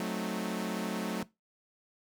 sawtooth chord, F# diminished seventh, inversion none, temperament equal, 185 / 220 / 261.6 / 311.1 Hz, F#3 / A3 / C4 / Eb4, 0 / 0 / 0 / 0 cents, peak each -32 / -32 / -38 / -38 dBFS, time 0-1.23 s, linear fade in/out 2 ms, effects noise-tail reverb RT60 0.2 s tail -19 dB re dry

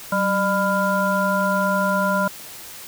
harmonic tone with a mistuned harmonic, 200 Hz, G3, 35 cents sharp, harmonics 1 / 3 / 5 / 7, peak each -23 / -23 / -23 / -23 dBFS, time 0.12-2.28 s, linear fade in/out 5 ms, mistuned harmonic 1, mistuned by -87 cents, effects white hiss -38 dBFS RMS until 2.87 s

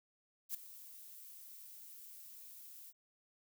violet noise with ADSR envelope, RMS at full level -38 dBFS, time 0.49-2.93 s, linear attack 56 ms, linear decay 3 ms, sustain -16 dB, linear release 42 ms, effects none

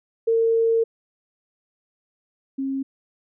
sine tone pair in turn, 455.3 / 270.1 Hz, A#4 / C#4, -41 / -45 cents, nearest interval major sixth, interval 904 cents, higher first, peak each -16 / -23 dBFS, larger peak first, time 0.27-0.84 / 2.58-2.83 s, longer first, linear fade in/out 10 ms, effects none

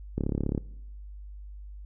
click train, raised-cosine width 3 ms, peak -15 dBFS, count 15, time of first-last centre 0.18-0.578 s, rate 35.2 Hz, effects noise-tail reverb RT60 0.8 s tail -21 dB re dry + added 50 Hz sine -40 dBFS peak until 1.85 s

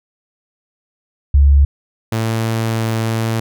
sine / sawtooth tone pair in turn, 70.4 / 112.66 Hz, C#2 / A2, +27 / +41 cents, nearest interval minor sixth, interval 814 cents, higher second, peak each -6 / -12 dBFS, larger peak first, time 1.34-1.65 / 2.12-3.4 s, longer second, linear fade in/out 5 ms, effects none

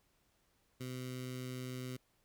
15% pulse tone with notch filter, 127.3 Hz, C3, 47 cents flat, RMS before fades -43 dBFS, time 0.8-1.97 s, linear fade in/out 10 ms, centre 810 Hz, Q 0.52, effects pink hiss -75 dBFS RMS until 2.24 s

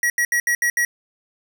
square tone bursts at uneven times, 1913 Hz, A#6, 44 cents sharp, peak -17 dBFS, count 6, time 0.03-0.1 / 0.18-0.25 / 0.32-0.4 / 0.47-0.55 / 0.62-0.7 / 0.77-0.85 s, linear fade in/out 2 ms, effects none

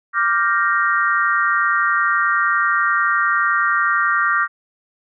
sine chord, G minor seventh, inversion second, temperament equal, 1174.7 / 1396.9 / 1568 / 1864.7 Hz, D6 / F6 / G6 / Bb6, 0 / 0 / 0 / 0 cents, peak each -19 / -19 / -22 / -21 dBFS, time 0.13-4.48 s, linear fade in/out 50 ms, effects none

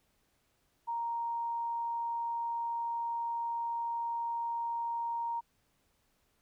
sine tone, 933 Hz, A#5, 1 cent sharp, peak -32 dBFS, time 0.87-5.41 s, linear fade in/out 20 ms, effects pink hiss -74 dBFS RMS until 6.41 s

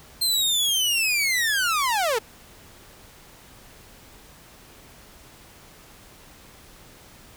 sawtooth linear sweep, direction down, 4186 to 415.3 Hz, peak -17 dBFS, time 0.21-2.19 s, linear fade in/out 10 ms, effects pink hiss -49 dBFS RMS until 7.36 s

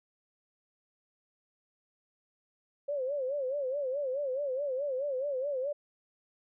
sine tone with vibrato, 545 Hz, C#5, 29 cents flat, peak -30 dBFS, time 2.88-5.73 s, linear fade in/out 10 ms, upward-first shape sine, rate 4.7 Hz, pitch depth 130 cents each way, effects none

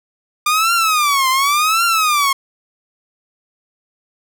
sawtooth tone with vibrato, 1199 Hz, D6, 36 cents sharp, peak -9 dBFS, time 0.46-2.33 s, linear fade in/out 5 ms, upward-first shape triangle, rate 0.9 Hz, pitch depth 260 cents each way, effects none

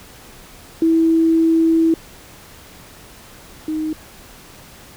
sine tone pair in turn, 326.4 / 311.7 Hz, E4 / D#4, -17 / +3 cents, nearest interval minor second, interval 80 cents, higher first, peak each -11 / -19 dBFS, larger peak first, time 0.82-1.94 / 3.68-3.93 s, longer first, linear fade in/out 2 ms, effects pink hiss -42 dBFS RMS until 4.96 s

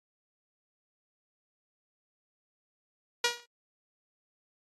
5% pulse tone with exponential decay, 478.3 Hz, A#4, 44 cents sharp, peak -10 dBFS, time 3.24-3.46 s, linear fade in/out 5 ms, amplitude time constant 46 ms, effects AAC 32 kbps

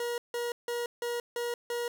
40% pulse tone bursts, 477.4 Hz, A#4, 41 cents sharp, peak -30 dBFS, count 6, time 0-1.88 s, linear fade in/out 2 ms, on 180 ms, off 160 ms, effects none

